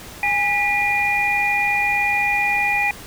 sine tone cluster, 820 / 1964 / 2423 Hz, G#5 / B6 / D#7, -22 / -10 / -47 cents, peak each -22 / -23 / -19 dBFS, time 0.23-2.91 s, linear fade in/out 2 ms, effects pink hiss -38 dBFS RMS until 3.06 s

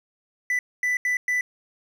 triangle tone bursts at uneven times, 1987 Hz, B6, 10 cents sharp, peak -19 dBFS, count 4, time 0.5-0.59 / 0.83-0.97 / 1.05-1.17 / 1.28-1.41 s, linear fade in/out 2 ms, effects none

